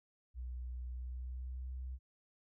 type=tone with pitch glide; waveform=sine; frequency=61.74 to 63.95 Hz; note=B1 to C2; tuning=0 to -39 cents; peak=-40 dBFS; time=0.34-1.99 s; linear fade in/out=50 ms; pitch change=+61 cents; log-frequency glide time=0.89-1.72 s; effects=none